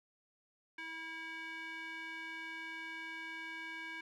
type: tone with band-pass filter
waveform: square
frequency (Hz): 324.5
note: E4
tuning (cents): -27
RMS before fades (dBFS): -45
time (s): 0.78-4.01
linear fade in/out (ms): 5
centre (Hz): 2000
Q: 4.7
effects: none